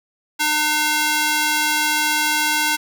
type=tone with high-pass filter; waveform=square; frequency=302.4 Hz; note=D#4; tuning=49 cents flat; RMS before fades=-19 dBFS; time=0.39-2.77 s; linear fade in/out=20 ms; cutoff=1200 Hz; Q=0.65; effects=none